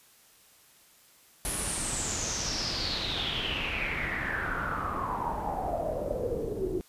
pink noise with low-pass filter sweep, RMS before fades -32 dBFS, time 1.45-6.81 s, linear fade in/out 0 ms, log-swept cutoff 11000 to 350 Hz, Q 7.6, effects white hiss -59 dBFS RMS until 6.88 s + resampled to 32000 Hz

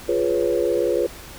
sine chord, C# dominant seventh, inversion first, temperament equal, 349.2 / 415.3 / 493.9 / 554.4 Hz, E#4 / G#4 / B4 / C#5, 0 / 0 / 0 / 0 cents, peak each -23 / -24 / -22 / -25 dBFS, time 0.08-1.07 s, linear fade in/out 10 ms, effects added 50 Hz sine -46 dBFS peak until 1.38 s + pink hiss -40 dBFS RMS until 1.38 s

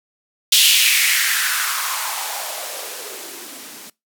violet noise with band-pass filter sweep, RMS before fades -20 dBFS, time 0.52-3.9 s, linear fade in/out 5 ms, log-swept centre 3300 to 210 Hz, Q 3.4, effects noise-tail reverb RT60 0.2 s tail -22 dB re dry

